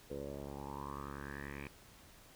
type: tone with low-pass filter sweep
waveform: 10% pulse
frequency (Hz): 70.2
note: C#2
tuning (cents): +22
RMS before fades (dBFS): -45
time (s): 0.1-1.68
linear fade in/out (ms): 10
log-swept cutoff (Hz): 480 to 2400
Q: 6.3
effects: pink hiss -60 dBFS RMS until 2.35 s